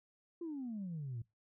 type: exponential sweep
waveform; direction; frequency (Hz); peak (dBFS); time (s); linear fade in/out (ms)
sine; down; 351.7 to 110; -38; 0.41-1.22; 5
effects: noise-tail reverb RT60 0.2 s tail -22 dB re dry + tanh soft clip ceiling -36 dBFS